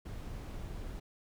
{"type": "noise", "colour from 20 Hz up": "brown", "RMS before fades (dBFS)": -42, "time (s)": [0.05, 1], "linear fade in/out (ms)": 10, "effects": []}